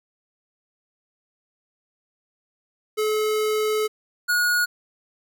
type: tone pair in turn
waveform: square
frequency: 429.6 / 1448.3 Hz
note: A4 / F#6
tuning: -41 / -37 cents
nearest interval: octave + major sixth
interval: 2104 cents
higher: second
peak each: -21 / -19 dBFS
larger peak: second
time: 2.97-3.88 / 4.28-4.66 s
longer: first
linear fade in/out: 20 ms
effects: none